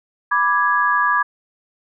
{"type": "chord", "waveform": "sine", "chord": "G# diminished", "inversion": "first", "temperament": "equal", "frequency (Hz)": [987.8, 1174.7, 1661.2], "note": ["B5", "D6", "G#6"], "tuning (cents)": [0, 0, 0], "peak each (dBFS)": [-20, -18, -18], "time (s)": [0.31, 1.23], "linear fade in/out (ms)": 10, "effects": []}